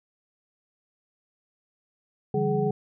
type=tone cluster; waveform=sine; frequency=144.8 / 168.9 / 196.6 / 420.5 / 753 Hz; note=D3 / E3 / G3 / G#4 / F#5; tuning=-24 / +42 / +5 / +22 / +30 cents; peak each=-28 / -32 / -29 / -25 / -32 dBFS; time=2.34-2.71 s; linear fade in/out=5 ms; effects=none